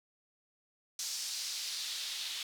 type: noise with band-pass filter sweep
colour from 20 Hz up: white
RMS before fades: -39 dBFS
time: 0.99-2.43 s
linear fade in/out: 2 ms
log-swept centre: 5500 to 3500 Hz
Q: 2
effects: none